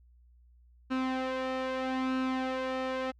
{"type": "tone with flanger", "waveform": "sawtooth", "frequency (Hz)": 260, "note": "C4", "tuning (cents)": -11, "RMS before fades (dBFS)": -32, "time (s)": [0.9, 3.12], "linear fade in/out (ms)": 20, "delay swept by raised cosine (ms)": [0.73, 2.23], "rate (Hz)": 0.79, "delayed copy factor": 0.6, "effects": ["added 60 Hz sine -57 dBFS peak until 3.19 s", "low-pass 3000 Hz 12 dB/octave"]}